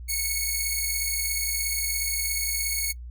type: beating tone pair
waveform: 5% pulse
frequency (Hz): 2200 / 2217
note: C#7 / C#7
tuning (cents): -14 / 0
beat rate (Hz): 17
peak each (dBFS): -18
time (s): 0.08-2.93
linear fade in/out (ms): 20
effects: noise-tail reverb RT60 0.1 s tail -21 dB re dry + added 60 Hz sine -36 dBFS peak until 3.1 s